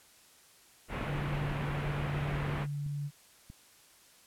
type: low-pass noise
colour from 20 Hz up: pink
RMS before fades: -37 dBFS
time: 0.88-2.67 s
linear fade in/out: 50 ms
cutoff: 2700 Hz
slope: 24 dB/octave
type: tone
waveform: sine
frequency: 144.2 Hz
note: D3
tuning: 31 cents flat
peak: -33 dBFS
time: 1.06-3.11 s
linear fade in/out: 50 ms
type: click train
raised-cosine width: 5 ms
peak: -35 dBFS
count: 4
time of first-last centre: 1.59-3.501 s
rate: 1.57 Hz
effects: white hiss -60 dBFS RMS until 4.26 s + low-pass 12000 Hz 12 dB/octave